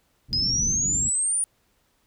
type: low-pass noise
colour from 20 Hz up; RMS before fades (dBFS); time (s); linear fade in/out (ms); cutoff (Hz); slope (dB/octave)
white; -32; 0.28-1.11; 50; 220; 24
type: exponential sweep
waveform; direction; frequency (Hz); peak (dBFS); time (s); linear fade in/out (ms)
sine; up; 4978 to 9600; -21; 0.33-1.44; 0
effects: pink hiss -67 dBFS RMS until 2.06 s